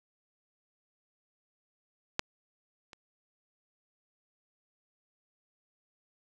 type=clicks; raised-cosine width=0.2 ms; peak=-10 / -30 dBFS; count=2; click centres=2.194 / 2.932 s; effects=none